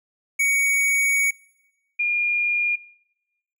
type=tone pair in turn; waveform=square / sine; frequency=2243 / 2418 Hz; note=C#7 / D7; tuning=+20 / +50 cents; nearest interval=minor second; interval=130 cents; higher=second; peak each=-18 / -19 dBFS; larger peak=first; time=0.39-1.31 / 1.99-2.76 s; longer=first; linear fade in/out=10 ms; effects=noise-tail reverb RT60 1.0 s tail -23 dB re dry